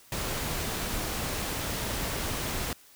pink noise, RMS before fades -32 dBFS, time 0.12-2.73 s, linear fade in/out 2 ms, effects white hiss -56 dBFS RMS until 2.95 s

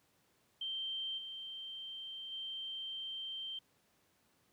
sine tone with level steps, 3136 Hz, G7, in tune, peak -37 / -43 / -40 dBFS, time 0.61-3.59 s, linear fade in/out 5 ms, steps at 1.17 / 2.31 s, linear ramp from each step 20 ms, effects pink hiss -73 dBFS RMS until 4.52 s + high-pass 100 Hz 12 dB/octave

